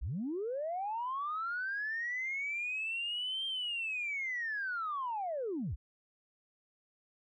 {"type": "linear two-way sweep", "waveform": "sine", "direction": "up then down", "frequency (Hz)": [41, 3184, 41], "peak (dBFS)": -33, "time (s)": [0.01, 5.76], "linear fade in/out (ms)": 20, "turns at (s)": 3.46, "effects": ["tanh soft clip ceiling -29 dBFS"]}